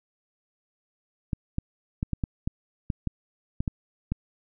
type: clicks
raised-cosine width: 5 ms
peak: -14 dBFS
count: 11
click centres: 1.332 / 1.584 / 2.029 / 2.133 / 2.238 / 2.475 / 2.902 / 3.073 / 3.605 / 3.678 / 4.12 s
effects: none